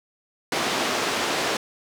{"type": "band-pass noise", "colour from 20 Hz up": "pink", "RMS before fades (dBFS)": -25, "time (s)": [0.52, 1.57], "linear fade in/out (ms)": 2, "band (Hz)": [310, 5700], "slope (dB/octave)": 12, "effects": []}